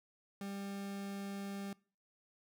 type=tone; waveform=40% pulse; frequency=198.4 Hz; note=G3; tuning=21 cents sharp; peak=-40 dBFS; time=0.41-1.73 s; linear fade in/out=2 ms; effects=noise-tail reverb RT60 0.4 s tail -24 dB re dry